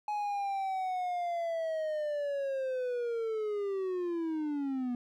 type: linear sweep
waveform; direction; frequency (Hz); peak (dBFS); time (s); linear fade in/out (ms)
triangle; down; 843 to 240.5; -29; 0.08-4.95; 2
effects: none